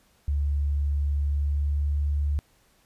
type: tone with pitch glide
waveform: sine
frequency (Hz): 71.8 to 72.59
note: D2 to D2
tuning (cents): -39 to -20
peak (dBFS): -22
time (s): 0.28-2.39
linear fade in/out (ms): 0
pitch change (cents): +19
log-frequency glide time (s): 1.27-1.92
effects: pink hiss -63 dBFS RMS until 2.85 s + resampled to 32000 Hz

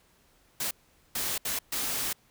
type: noise bursts at uneven times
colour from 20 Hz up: white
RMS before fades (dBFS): -31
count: 4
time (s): 0.6-0.71 / 1.15-1.38 / 1.45-1.59 / 1.72-2.13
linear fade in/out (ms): 5
effects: pink hiss -64 dBFS RMS until 2.3 s

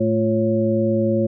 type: harmonic tone with a mistuned harmonic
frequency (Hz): 110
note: A2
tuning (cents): 0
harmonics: 1 / 2 / 3 / 5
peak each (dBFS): -24 / -20 / -22 / -21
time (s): 0-1.27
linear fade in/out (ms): 10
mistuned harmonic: 3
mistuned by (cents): +88
effects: none

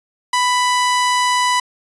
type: tone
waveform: sawtooth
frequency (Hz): 992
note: B5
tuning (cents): +7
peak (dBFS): -10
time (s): 0.33-1.6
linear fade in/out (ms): 5
effects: resampled to 24000 Hz

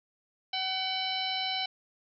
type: harmonic tone with a mistuned harmonic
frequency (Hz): 756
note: F#5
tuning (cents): +37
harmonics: 1 / 2 / 3 / 4 / 5 / 6 / 7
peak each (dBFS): -35 / -45 / -38 / -34 / -35 / -46 / -42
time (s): 0.53-1.66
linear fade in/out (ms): 5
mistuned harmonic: 5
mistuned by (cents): +98
effects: none

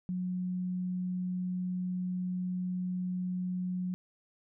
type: tone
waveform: sine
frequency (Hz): 181.9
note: F#3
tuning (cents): -29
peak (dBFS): -31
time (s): 0.09-3.94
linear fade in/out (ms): 0
effects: none

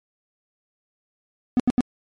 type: tone bursts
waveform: triangle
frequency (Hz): 246.9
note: B3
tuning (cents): 0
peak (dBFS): -12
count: 3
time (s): 1.57-1.807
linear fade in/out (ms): 0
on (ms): 27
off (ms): 78
effects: MP3 48 kbps

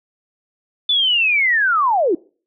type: linear sweep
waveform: sine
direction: down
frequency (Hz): 3520 to 300.9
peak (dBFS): -13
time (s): 0.89-2.15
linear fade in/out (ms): 5
effects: noise-tail reverb RT60 0.4 s tail -23 dB re dry

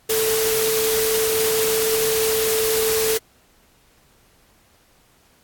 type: tone in noise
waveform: sine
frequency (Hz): 442.2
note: A4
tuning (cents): +9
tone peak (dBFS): -19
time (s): 0.09-3.18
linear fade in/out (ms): 10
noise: white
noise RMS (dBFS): -23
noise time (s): 0.09-3.18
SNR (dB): +1
effects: pink hiss -57 dBFS RMS until 5.43 s + AAC 64 kbps

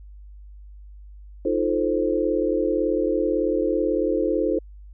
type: chord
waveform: sine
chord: F dominant seventh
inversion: third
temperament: equal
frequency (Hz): 311.1 / 349.2 / 440 / 523.3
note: Eb4 / F4 / A4 / C5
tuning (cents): 0 / 0 / 0 / 0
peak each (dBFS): -25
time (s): 1.45-4.59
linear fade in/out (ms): 5
effects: added 50 Hz sine -40 dBFS peak until 4.93 s

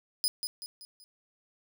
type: tone with echo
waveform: sawtooth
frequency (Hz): 5000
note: D#8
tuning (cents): +8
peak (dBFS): -22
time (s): 0.24-0.28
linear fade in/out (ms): 0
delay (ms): 190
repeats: 4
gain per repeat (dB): -7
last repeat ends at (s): 1.04
effects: none

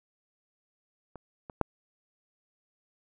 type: clicks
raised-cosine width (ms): 1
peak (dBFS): -29 / -27 / -10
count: 3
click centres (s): 1.157 / 1.498 / 1.613
effects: none

